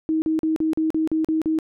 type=tone bursts; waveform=sine; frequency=316.9 Hz; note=D#4; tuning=32 cents sharp; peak=-18 dBFS; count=9; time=0.09-1.588 s; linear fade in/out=0 ms; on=130 ms; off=41 ms; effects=none